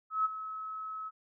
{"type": "tone with ADSR envelope", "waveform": "sine", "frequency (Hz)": 1289, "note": "E6", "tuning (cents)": -39, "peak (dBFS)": -24, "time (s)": [0.1, 1.11], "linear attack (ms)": 150, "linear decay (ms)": 22, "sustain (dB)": -13, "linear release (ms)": 37, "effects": []}